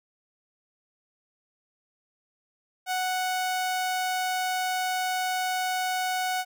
sawtooth tone, 740 Hz, F#5, in tune, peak -22 dBFS, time 2.86-6.45 s, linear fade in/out 50 ms, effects none

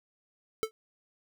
square tone with exponential decay, 440 Hz, A4, in tune, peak -23 dBFS, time 0.63-0.71 s, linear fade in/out 0 ms, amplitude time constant 16 ms, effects none

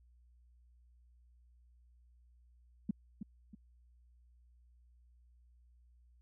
sine tone with echo, 206.9 Hz, G#3, 6 cents flat, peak -29 dBFS, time 2.89-2.91 s, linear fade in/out 5 ms, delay 320 ms, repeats 2, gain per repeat -9 dB, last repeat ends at 3.55 s, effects added 60 Hz sine -62 dBFS peak until 6.21 s

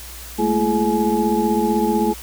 sine tone cluster, 211.6 / 227.4 / 338.4 / 424.9 / 844 Hz, G#3 / A#3 / E4 / G#4 / G#5, +33 / -43 / +45 / +40 / +28 cents, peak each -22 dBFS, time 0.38-2.14 s, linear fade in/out 20 ms, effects added 60 Hz sine -37 dBFS peak until 2.22 s + white hiss -37 dBFS RMS until 2.22 s

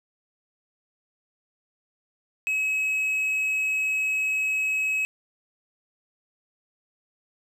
triangle tone, 2561 Hz, D#7, 49 cents sharp, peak -21 dBFS, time 2.47-5.05 s, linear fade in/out 0 ms, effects none

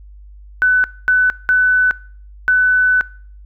sine tone bursts at uneven times, 1500 Hz, F#6, 23 cents sharp, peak -9 dBFS, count 4, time 0.62-0.84 / 1.08-1.3 / 1.49-1.91 / 2.48-3.01 s, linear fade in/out 0 ms, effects noise-tail reverb RT60 0.5 s tail -23 dB re dry + added 50 Hz sine -36 dBFS peak until 3.45 s

